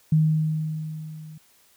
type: tone with level ramp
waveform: sine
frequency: 156.2 Hz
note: D#3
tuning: 7 cents sharp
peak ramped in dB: -14 to -39 dBFS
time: 0.12-1.38 s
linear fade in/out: 5 ms
effects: white hiss -59 dBFS RMS until 1.76 s